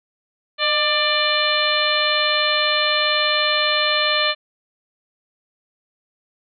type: harmonic tone with a mistuned harmonic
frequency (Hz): 593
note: D5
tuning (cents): +17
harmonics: 1 / 2 / 3 / 4 / 5 / 6 / 7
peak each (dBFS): -24 / -24 / -24 / -24 / -24 / -24 / -24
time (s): 0.58-4.35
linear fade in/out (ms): 50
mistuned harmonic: 1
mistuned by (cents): +44
effects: none